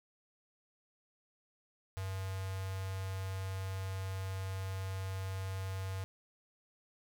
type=tone with notch filter; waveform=square; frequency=95.3 Hz; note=G2; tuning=48 cents flat; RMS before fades=-39 dBFS; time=1.97-6.04 s; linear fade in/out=0 ms; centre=270 Hz; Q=0.86; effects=none